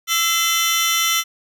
35% pulse tone cluster, 1327 / 2049 / 3051 / 3524 / 5760 Hz, E6 / C7 / G7 / A7 / F#8, +11 / -37 / -48 / +2 / -47 cents, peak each -21 dBFS, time 0.07-1.24 s, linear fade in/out 50 ms, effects none

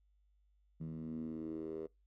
10% pulse tone with band-pass filter sweep, 79.7 Hz, D#2, 42 cents sharp, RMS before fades -43 dBFS, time 0.8-1.87 s, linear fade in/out 10 ms, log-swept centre 170 to 440 Hz, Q 4.3, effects noise-tail reverb RT60 0.2 s tail -24 dB re dry + added 50 Hz sine -69 dBFS peak until 2.06 s

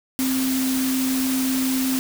sine tone in noise, 261.6 Hz, C4, in tune, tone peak -20 dBFS, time 0.19-1.99 s, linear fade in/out 0 ms, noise white, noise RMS -28 dBFS, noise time 0.19-1.99 s, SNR +5 dB, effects none

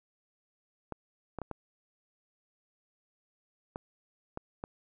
clicks, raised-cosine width 1 ms, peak -23 dBFS, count 7, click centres 0.923 / 1.387 / 1.417 / 1.513 / 3.759 / 4.374 / 4.639 s, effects none

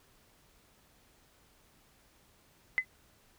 sine tone with exponential decay, 2030 Hz, B6, 47 cents sharp, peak -20 dBFS, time 2.78-2.85 s, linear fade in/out 0 ms, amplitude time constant 15 ms, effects pink hiss -65 dBFS RMS until 3.38 s

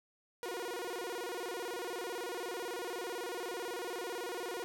sawtooth tone with vibrato, 415.3 Hz, G#4, in tune, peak -34 dBFS, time 0.43-4.64 s, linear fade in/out 0 ms, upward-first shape square, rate 18 Hz, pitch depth 250 cents each way, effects none

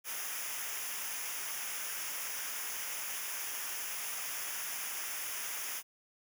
white noise with comb filter, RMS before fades -39 dBFS, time 0.04-5.83 s, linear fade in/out 50 ms, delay 0.24 ms, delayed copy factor -0.8, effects none

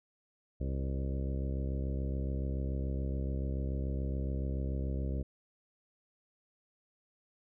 harmonic tone with a mistuned harmonic, 67 Hz, C2, 42 cents sharp, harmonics 1 / 2 / 3 / 4 / 5 / 6 / 7 / 8 / 9, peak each -33 / -39 / -43 / -45 / -47 / -49 / -50 / -51 / -52 dBFS, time 0.6-5.23 s, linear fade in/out 10 ms, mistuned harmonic 8, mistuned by -21 cents, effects none

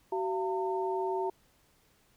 sine tone cluster, 379.1 / 684 / 906 Hz, F#4 / F5 / A#5, +42 / -36 / -50 cents, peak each -31 / -38 / -34 dBFS, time 0.12-1.3 s, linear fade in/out 5 ms, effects pink hiss -67 dBFS RMS until 2.16 s

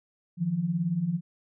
sine beating tone pair, 156.3 / 174.3 Hz, D#3 / F3, +8 / -3 cents, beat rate 18 Hz, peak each -31 / -26 dBFS, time 0.37-1.21 s, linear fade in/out 50 ms, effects none

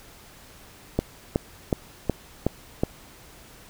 click train, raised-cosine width 2 ms, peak -7 dBFS, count 6, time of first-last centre 0.99-2.835 s, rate 2.71 Hz, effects pink hiss -49 dBFS RMS until 3.69 s

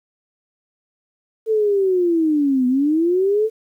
sine linear two-way sweep, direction down then up, 447.9 to 246.9 to 447.9 Hz, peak -14 dBFS, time 1.46-3.5 s, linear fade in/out 50 ms, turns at 2.67 s, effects 9-bit

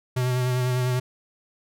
square tone with vibrato, 125.9 Hz, B2, 34 cents sharp, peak -22 dBFS, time 0.16-1 s, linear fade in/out 10 ms, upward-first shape sine, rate 10 Hz, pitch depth 23 cents each way, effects none

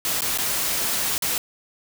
white noise with dropouts, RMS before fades -24 dBFS, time 0.05-1.38 s, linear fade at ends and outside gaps 1 ms, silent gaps 0.208-0.219 / 0.376-0.385 / 1.18-1.222 s, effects none

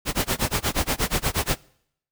pink noise with tremolo, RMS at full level -21 dBFS, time 0.05-1.58 s, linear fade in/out 50 ms, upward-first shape sine, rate 8.4 Hz, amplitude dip 100%, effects noise-tail reverb RT60 0.7 s tail -24 dB re dry

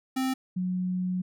square / sine tone pair in turn, 261.6 / 182.69 Hz, C4 / F#3, 0 / -22 cents, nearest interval tritone, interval 622 cents, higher first, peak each -26 dBFS, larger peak neither, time 0.16-0.34 / 0.56-1.22 s, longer second, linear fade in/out 10 ms, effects none

